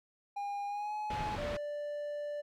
triangle tone with pitch glide, 810 to 846.4 Hz, G#5 to G#5, -43 to +33 cents, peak -33 dBFS, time 0.36-1.36 s, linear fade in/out 10 ms, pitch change +76 cents, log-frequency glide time 0.67-0.94 s
pink low-pass noise, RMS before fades -40 dBFS, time 1.1-1.57 s, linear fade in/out 5 ms, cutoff 3100 Hz, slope 12 dB/octave
triangle tone, 587.3 Hz, D5, in tune, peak -34 dBFS, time 1.37-2.42 s, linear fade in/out 20 ms
effects none

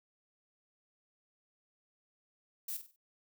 violet noise with echo, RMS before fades -39 dBFS, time 2.68-2.77 s, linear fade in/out 5 ms, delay 48 ms, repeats 4, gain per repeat -9 dB, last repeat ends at 2.962 s, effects none

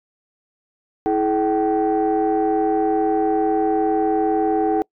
sine tone cluster, 325.2 / 425 / 769 Hz, E4 / G#4 / G5, -23 / +40 / -33 cents, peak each -19 dBFS, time 1.06-4.82 s, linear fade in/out 0 ms, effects noise-tail reverb RT60 0.1 s tail -26 dB re dry + tanh soft clip ceiling -11 dBFS

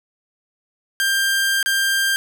sawtooth tone with dropouts, 1589 Hz, G6, 23 cents sharp, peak -13 dBFS, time 1-2.16 s, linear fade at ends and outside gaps 0 ms, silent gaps 1.628-1.66 s, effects none

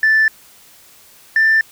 sine tone pair in turn, 1760 / 1777.4 Hz, A6 / A6, 0 / +17 cents, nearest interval unison, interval 17 cents, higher second, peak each -8 dBFS, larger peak neither, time 0.03-0.28 / 1.36-1.61 s, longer neither, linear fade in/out 2 ms, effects tanh soft clip ceiling -7 dBFS + white hiss -46 dBFS RMS until 1.71 s

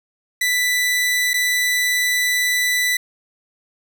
sawtooth tone with dropouts, 1982 Hz, B6, 6 cents sharp, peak -13 dBFS, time 0.41-2.97 s, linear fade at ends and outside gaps 5 ms, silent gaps 1.334-1.34 s, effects none

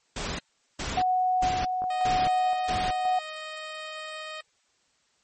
pink noise bursts, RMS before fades -32 dBFS, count 5, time 0.16-2.91 s, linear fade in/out 5 ms, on 230 ms, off 400 ms
sine tone with tremolo, 738 Hz, F#5, 5 cents flat, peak -21 dBFS, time 0.97-3.19 s, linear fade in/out 5 ms, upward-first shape square, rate 0.96 Hz, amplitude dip 40%
clicks, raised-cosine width 1 ms, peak -25 dBFS, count 2, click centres 1.82 / 1.84 s
10% pulse tone, 622.3 Hz, D#5, in tune, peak -27 dBFS, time 1.9-4.41 s, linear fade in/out 5 ms
effects white hiss -68 dBFS RMS until 5.23 s + MP3 32 kbps

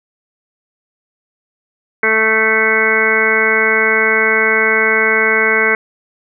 harmonic tone, 220 Hz, A3, in tune, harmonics 1 / 2 / 3 / 4 / 5 / 6 / 7 / 8 / 9 / 10, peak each -26 / -17 / -26 / -27 / -23 / -24 / -16 / -28 / -16 / -16 dBFS, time 2.03-5.75 s, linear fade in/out 2 ms, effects none

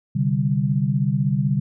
sine chord, C suspended second, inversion none, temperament equal, 130.81 / 146.83 / 196 Hz, C3 / D3 / G3, 0 / 0 / 0 cents, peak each -22 / -21 / -23 dBFS, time 0.15-1.6 s, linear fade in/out 10 ms, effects none

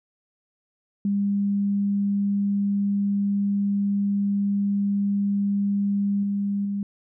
sine tone with level steps, 200.9 Hz, G3, 43 cents sharp, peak -20 / -22 / -24 dBFS, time 1.05-6.83 s, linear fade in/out 2 ms, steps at 6.23 / 6.65 s, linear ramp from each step 2 ms, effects none

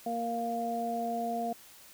harmonic tone, 233.1 Hz, A#3, in tune, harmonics 1 / 2 / 3, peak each -36 / -39 / -32 dBFS, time 0.06-1.53 s, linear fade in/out 5 ms, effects white hiss -54 dBFS RMS until 1.93 s

